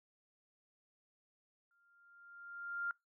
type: tone with exponential growth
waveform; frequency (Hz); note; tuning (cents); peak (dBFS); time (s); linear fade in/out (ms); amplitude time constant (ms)
sine; 1396.9; F6; 0; -34; 1.71-2.91; 1; 260
effects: noise-tail reverb RT60 0.2 s tail -25 dB re dry

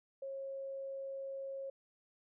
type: tone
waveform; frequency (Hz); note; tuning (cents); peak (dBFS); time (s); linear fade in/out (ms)
sine; 543; C#5; -36; -40; 0.22-1.7; 5
effects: none

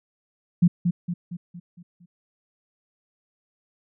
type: tone with echo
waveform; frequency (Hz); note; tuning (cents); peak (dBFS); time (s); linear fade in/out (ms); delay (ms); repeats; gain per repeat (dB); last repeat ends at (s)
sine; 174.61; F3; 0; -12; 0.62-0.68; 10; 230; 6; -6; 2.06
effects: none

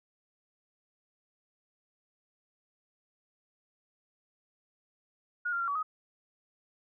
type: tone with pitch steps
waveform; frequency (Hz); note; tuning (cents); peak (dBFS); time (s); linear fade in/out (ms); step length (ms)
sine; 1440 / 1389 / 1374 / 1139 / 1257; F#6 / F6 / F6 / C#6 / D#6; -47 / -10 / -29 / +47 / +17; -29; 5.45-5.83; 10; 76
effects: none

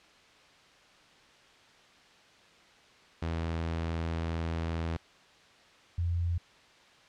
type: tone pair in turn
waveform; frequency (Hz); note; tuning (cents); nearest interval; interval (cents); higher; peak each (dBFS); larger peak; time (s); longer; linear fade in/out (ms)
sawtooth / sine; 82.41 / 86.02; E2 / F2; 0 / -26; minor second; 74; second; -27; neither; 3.22-4.97 / 5.98-6.38; first; 5
effects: white hiss -58 dBFS RMS until 7.08 s + low-pass 4000 Hz 12 dB/octave

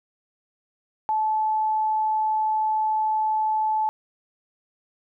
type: tone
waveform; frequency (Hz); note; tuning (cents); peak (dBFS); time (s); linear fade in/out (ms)
sine; 867; A5; -26; -20; 1.09-3.89; 0
effects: none

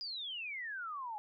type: exponential sweep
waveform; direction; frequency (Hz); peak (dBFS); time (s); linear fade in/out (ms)
sine; down; 4965 to 822; -39; 0.01-1.18; 0
effects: none

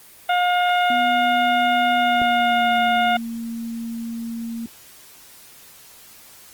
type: harmonic tone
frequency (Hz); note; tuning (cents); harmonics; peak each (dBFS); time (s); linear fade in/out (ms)
714; F5; +38; 1 / 2 / 3 / 4 / 5; -17 / -23 / -27 / -29 / -31; 0.29-3.17; 5
type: tone with pitch glide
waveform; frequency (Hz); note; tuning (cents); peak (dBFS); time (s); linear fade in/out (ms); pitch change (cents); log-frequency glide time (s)
sine; 246.9 to 230.4; B3 to A#3; 0 to -20; -26; 0.9-4.66; 2; -120; 1.95-2.8
type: click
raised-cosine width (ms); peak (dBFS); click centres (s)
2; -16; 2.217
effects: white hiss -46 dBFS RMS until 6.53 s + Opus 24 kbps

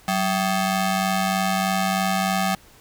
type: ring-modulated tone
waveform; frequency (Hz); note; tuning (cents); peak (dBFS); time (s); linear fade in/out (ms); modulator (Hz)
sawtooth; 478.8; A#4; +46; -13; 0.08-2.55; 2; 291
effects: pink hiss -51 dBFS RMS until 2.8 s

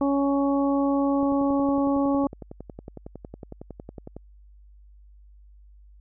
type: harmonic tone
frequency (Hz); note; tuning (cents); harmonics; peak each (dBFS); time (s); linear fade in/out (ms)
278.9; C#4; +11; 1 / 2 / 3 / 4; -21 / -27 / -31 / -33; 0.01-2.27; 2
type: click train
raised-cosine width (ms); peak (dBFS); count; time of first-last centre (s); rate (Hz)
2; -24; 33; 1.23-4.166; 10.9
effects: added 50 Hz sine -48 dBFS peak until 6 s

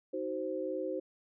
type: chord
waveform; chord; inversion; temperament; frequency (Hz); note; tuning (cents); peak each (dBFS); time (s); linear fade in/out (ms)
sine; C diminished; first; just; 314 / 376.7 / 523.3; Eb4 / Gb4 / C5; +16 / +31 / 0; -39 / -38 / -36; 0.13-1; 10
effects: none

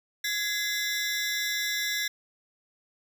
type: ring-modulated tone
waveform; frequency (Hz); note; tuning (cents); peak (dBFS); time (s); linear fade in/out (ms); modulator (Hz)
20% pulse; 1864.7; A#6; 0; -19; 0.24-2.08; 5; 189
effects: none

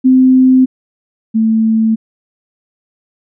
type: tone pair in turn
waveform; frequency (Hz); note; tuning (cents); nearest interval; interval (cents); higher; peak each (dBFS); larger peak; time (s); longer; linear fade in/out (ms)
sine; 258.5 / 222; C4 / A3; -21 / +16; minor third; 263; first; -4 / -8; first; 0.04-0.66 / 1.34-1.96; neither; 20
effects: none

